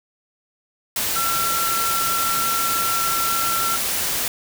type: tone in noise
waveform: sine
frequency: 1353 Hz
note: E6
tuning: 45 cents sharp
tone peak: -22 dBFS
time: 1.16-3.76 s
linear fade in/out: 2 ms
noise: white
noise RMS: -23 dBFS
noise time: 0.96-4.28 s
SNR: -2 dB
effects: none